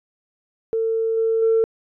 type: tone with level steps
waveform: sine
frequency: 450 Hz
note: A4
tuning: 39 cents sharp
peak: -18 / -16 / -13 dBFS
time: 0.73-1.64 s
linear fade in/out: 0 ms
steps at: 1.17 / 1.42 s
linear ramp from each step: 5 ms
effects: tanh soft clip ceiling -10 dBFS